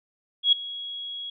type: tone with ADSR envelope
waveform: sine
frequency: 3322 Hz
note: G#7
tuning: in tune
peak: -13 dBFS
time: 0.43-1.3 s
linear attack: 95 ms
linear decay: 6 ms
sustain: -19 dB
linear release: 4 ms
effects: none